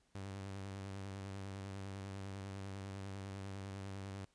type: tone with vibrato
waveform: sawtooth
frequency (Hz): 97.6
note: G2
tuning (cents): -7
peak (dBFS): -40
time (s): 0.15-4.25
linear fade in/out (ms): 0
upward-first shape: sine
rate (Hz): 10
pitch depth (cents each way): 35
effects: pink hiss -75 dBFS RMS until 4.34 s + resampled to 22050 Hz